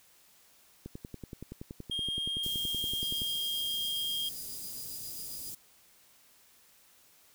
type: click train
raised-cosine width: 3 ms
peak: -28 dBFS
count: 26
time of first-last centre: 0.86-3.218 s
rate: 10.6 Hz
type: tone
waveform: triangle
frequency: 3227 Hz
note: G7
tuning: 50 cents sharp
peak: -30 dBFS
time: 1.91-4.29 s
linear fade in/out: 5 ms
type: band-stop noise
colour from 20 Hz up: white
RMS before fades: -42 dBFS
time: 2.43-5.55 s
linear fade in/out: 5 ms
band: 330 to 6500 Hz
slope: 12 dB/octave
type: tone with tremolo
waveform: 20% pulse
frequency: 4913 Hz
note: D#8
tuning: 23 cents flat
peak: -37 dBFS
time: 3.01-5.51 s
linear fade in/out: 20 ms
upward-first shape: triangle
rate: 7.4 Hz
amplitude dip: 70%
effects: white hiss -62 dBFS RMS until 7.34 s